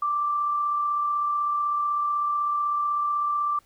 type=tone with amplitude modulation; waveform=sine; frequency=1174.7 Hz; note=D6; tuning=in tune; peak=-21 dBFS; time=0.02-3.59 s; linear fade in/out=5 ms; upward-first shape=sine; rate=36 Hz; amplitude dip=25%; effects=pink hiss -62 dBFS RMS until 3.65 s